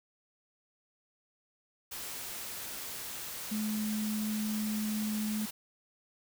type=tone in noise; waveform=sine; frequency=213.9 Hz; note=A3; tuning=49 cents flat; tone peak=-31 dBFS; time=3.51-5.46 s; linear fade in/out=10 ms; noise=white; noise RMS=-41 dBFS; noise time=1.91-5.51 s; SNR=+7 dB; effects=none